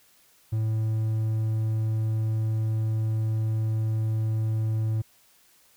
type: tone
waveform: triangle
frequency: 110 Hz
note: A2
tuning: in tune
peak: -21 dBFS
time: 0.52-5.02 s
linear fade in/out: 10 ms
effects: white hiss -60 dBFS RMS until 5.76 s